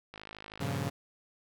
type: click train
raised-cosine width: 0.3 ms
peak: -28 dBFS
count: 34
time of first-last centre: 0.14-0.765 s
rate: 52.8 Hz
type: chord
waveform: sawtooth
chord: G half-diminished seventh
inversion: none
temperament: equal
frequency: 98 / 116.54 / 138.59 / 174.61 Hz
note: G2 / Bb2 / Db3 / F3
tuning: 0 / 0 / 0 / 0 cents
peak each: -34 / -34 / -31 / -35 dBFS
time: 0.6-0.9 s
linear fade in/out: 10 ms
effects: none